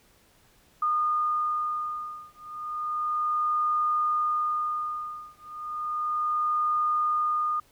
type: beating tone pair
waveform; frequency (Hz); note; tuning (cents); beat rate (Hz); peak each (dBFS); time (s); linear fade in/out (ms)
sine; 1222 / 1222.33; D#6 / D#6; -32 / -31; 0.33; -28 / -28; 0.82-7.6; 5
effects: pink hiss -61 dBFS RMS until 7.71 s